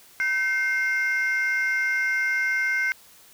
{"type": "tone pair together", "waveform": "sine", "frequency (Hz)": [1540.4, 2119], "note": ["G6", "C7"], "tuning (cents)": [-31, 21], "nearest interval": "tritone", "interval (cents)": 552, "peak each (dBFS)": -22, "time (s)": [0.2, 2.92], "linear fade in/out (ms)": 0, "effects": ["tanh soft clip ceiling -18 dBFS", "white hiss -52 dBFS RMS until 3.33 s"]}